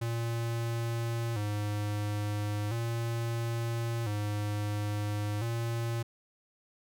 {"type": "tone with vibrato", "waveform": "square", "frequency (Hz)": 110, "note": "A2", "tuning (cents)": 0, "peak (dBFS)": -31, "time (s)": [0.01, 6.03], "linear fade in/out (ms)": 10, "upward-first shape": "square", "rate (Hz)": 0.37, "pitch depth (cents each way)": 96, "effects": []}